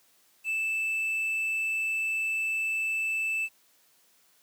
triangle tone with quantisation, 2637 Hz, E7, in tune, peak -25 dBFS, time 0.44-3.49 s, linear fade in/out 50 ms, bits 9, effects white hiss -64 dBFS RMS until 4.42 s + high-pass 150 Hz 12 dB/octave

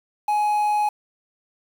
triangle tone with quantisation, 838 Hz, G#5, 15 cents sharp, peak -16 dBFS, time 0.28-0.89 s, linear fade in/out 5 ms, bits 7, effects none

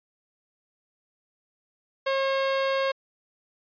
sawtooth tone, 540 Hz, C#5, 45 cents flat, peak -19 dBFS, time 2.06-2.92 s, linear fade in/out 10 ms, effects resampled to 11025 Hz

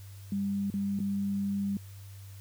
sine tone with dropouts, 199 Hz, G3, 26 cents sharp, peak -28 dBFS, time 0.32-1.77 s, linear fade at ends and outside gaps 2 ms, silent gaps 0.702-0.739 / 0.991-1.001 s, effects added 98 Hz sine -44 dBFS peak until 2.4 s + white hiss -57 dBFS RMS until 2.4 s

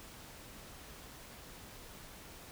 silence, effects pink hiss -52 dBFS RMS until 2.51 s

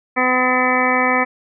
harmonic tone, 253.5 Hz, B3, 45 cents sharp, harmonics 1 / 2 / 3 / 4 / 5 / 7 / 8 / 9, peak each -22 / -22 / -22 / -22 / -22 / -22 / -22 / -22 dBFS, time 0.16-1.25 s, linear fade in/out 20 ms, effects none

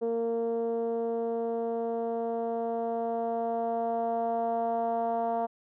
10% pulse tone with low-pass filter sweep, 230.6 Hz, A#3, 19 cents flat, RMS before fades -30 dBFS, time 0.01-5.47 s, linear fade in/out 20 ms, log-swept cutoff 480 to 750 Hz, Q 3.7, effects none

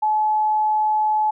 sine tone, 857 Hz, A5, 46 cents flat, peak -16 dBFS, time 0.02-1.31 s, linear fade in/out 10 ms, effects none

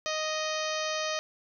harmonic tone with a mistuned harmonic, 622.3 Hz, D#5, in tune, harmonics 1 / 2 / 3 / 4 / 5 / 6 / 7 / 8 / 9 / 10, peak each -33 / -36 / -38 / -39 / -40 / -41 / -41 / -42 / -43 / -43 dBFS, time 0.06-1.19 s, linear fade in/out 0 ms, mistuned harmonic 9, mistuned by +30 cents, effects none

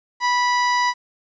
30% pulse tone, 982 Hz, B5, 10 cents flat, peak -14 dBFS, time 0.2-0.94 s, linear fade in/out 50 ms, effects resampled to 16000 Hz + 9-bit

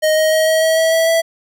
square tone with pitch steps, 622.3 / 627.4 / 632.4 / 637.6 / 642.8 / 648 / 653.2 / 658.5 Hz, D#5 / D#5 / D#5 / D#5 / E5 / E5 / E5 / E5, 0 / +14 / +28 / +42 / -44 / -30 / -16 / -2 cents, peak -12 dBFS, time 0.02-1.22 s, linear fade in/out 20 ms, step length 150 ms, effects none

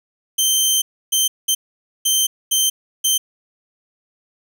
15% pulse tone bursts at uneven times, 3115 Hz, G7, 12 cents flat, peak -7 dBFS, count 6, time 0.38-0.82 / 1.12-1.28 / 1.48-1.55 / 2.05-2.27 / 2.51-2.7 / 3.04-3.18 s, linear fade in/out 10 ms, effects none

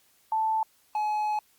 sine / triangle tone pair in turn, 880 / 847.8 Hz, A5 / G#5, 0 / +35 cents, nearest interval minor second, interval 65 cents, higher first, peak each -23 dBFS, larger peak neither, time 0.32-0.63 / 0.95-1.39 s, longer second, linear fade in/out 2 ms, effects white hiss -64 dBFS RMS until 1.58 s + Opus 48 kbps

